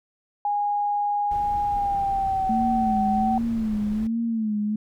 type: tone with pitch glide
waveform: sine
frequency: 822 to 762.5 Hz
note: G#5 to G5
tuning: -18 to -48 cents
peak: -21 dBFS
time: 0.45-3.38 s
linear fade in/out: 2 ms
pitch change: -130 cents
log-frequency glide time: 1.65-2.46 s
type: noise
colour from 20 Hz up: brown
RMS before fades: -37 dBFS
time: 1.31-4.07 s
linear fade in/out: 2 ms
type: tone with vibrato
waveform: sine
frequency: 220 Hz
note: A3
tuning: in tune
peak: -22 dBFS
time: 2.49-4.76 s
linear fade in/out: 5 ms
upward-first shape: sine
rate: 1.3 Hz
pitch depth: 92 cents each way
effects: none